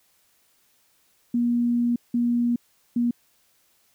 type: tone bursts at uneven times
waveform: sine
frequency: 239 Hz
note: A#3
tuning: 43 cents sharp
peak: -19 dBFS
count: 3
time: 1.34-1.96 / 2.14-2.56 / 2.96-3.11 s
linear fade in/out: 5 ms
effects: white hiss -64 dBFS RMS until 3.94 s